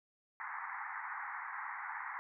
pink band-pass noise, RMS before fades -43 dBFS, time 0.4-2.19 s, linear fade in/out 0 ms, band 810 to 2100 Hz, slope 96 dB/octave, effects none

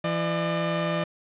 sawtooth tone pair together, 167.8 / 600.9 Hz, E3 / D5, +31 / +40 cents, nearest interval octave + minor seventh, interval 2209 cents, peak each -23 dBFS, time 0.04-1.04 s, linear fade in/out 5 ms, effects resampled to 8000 Hz + 9-bit

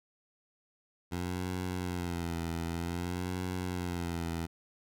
15% pulse tone with vibrato, 87.31 Hz, F2, in tune, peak -27 dBFS, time 1.11-4.47 s, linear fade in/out 20 ms, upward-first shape sine, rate 0.53 Hz, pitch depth 82 cents each way, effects none

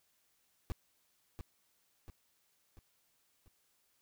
brown noise with echo, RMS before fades -36 dBFS, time 0.7-0.72 s, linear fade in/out 0 ms, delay 690 ms, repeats 4, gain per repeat -6 dB, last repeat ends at 3.48 s, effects white hiss -75 dBFS RMS until 4.01 s

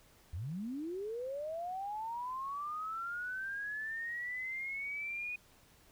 sine linear sweep, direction up, 71.6 to 2480 Hz, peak -37 dBFS, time 0.33-5.36 s, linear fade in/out 5 ms, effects pink hiss -64 dBFS RMS until 5.91 s

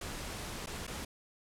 pink noise with dropouts, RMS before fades -41 dBFS, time 0.01-1.05 s, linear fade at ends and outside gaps 5 ms, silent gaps 0.661-0.67 / 0.868-0.876 s, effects low-pass 11000 Hz 12 dB/octave

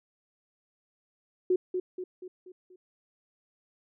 sine tone with echo, 366.3 Hz, F#4, 17 cents flat, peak -21 dBFS, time 1.5-1.56 s, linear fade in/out 5 ms, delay 240 ms, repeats 5, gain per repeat -6 dB, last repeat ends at 2.76 s, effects none

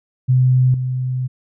sine tone with level steps, 127.9 Hz, C3, 39 cents flat, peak -10 / -18 dBFS, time 0.28-1.28 s, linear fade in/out 20 ms, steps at 0.74 s, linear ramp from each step 2 ms, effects none

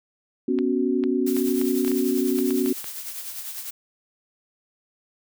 sine chord, B suspended second, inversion none, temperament just, 246.9 / 277.8 / 370.4 Hz, B3 / C#4 / F#4, 0 / +4 / +2 cents, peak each -24 dBFS, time 0.48-2.73 s, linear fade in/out 5 ms
clicks, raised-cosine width 0.3 ms, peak -20 dBFS, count 11, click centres 0.588 / 1.038 / 1.367 / 1.615 / 1.848 / 1.879 / 1.917 / 2.387 / 2.507 / 2.661 / 2.843 s
blue noise with tremolo, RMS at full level -32 dBFS, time 1.26-3.71 s, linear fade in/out 10 ms, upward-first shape triangle, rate 10 Hz, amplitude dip 55%
effects none

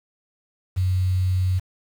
sine tone with quantisation, 92.5 Hz, F#2, in tune, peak -18 dBFS, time 0.76-1.6 s, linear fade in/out 20 ms, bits 7, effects none

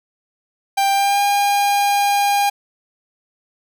45% pulse tone with pitch glide, 790 to 808.5 Hz, G5 to G#5, +13 to -47 cents, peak -14 dBFS, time 0.77-2.5 s, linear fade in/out 10 ms, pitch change +40 cents, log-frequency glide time 0.92-1.22 s, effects none

